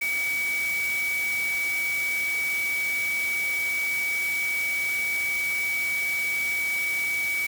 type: tone in noise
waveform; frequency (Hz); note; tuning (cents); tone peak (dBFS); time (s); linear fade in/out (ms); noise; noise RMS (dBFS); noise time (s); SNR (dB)
sine; 2273; C#7; +43; -24; 0.01-7.47; 10; white; -36; 0.01-7.47; +9
effects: none